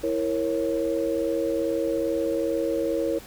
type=chord; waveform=sine; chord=A# diminished; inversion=second; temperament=equal with one note detuned; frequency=329.6 / 466.2 / 548.6 Hz; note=E4 / A#4 / C#5; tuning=0 / 0 / -18 cents; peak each=-27 dBFS; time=0.03-3.19 s; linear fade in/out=10 ms; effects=added 60 Hz sine -51 dBFS peak until 3.26 s + pink hiss -45 dBFS RMS until 3.26 s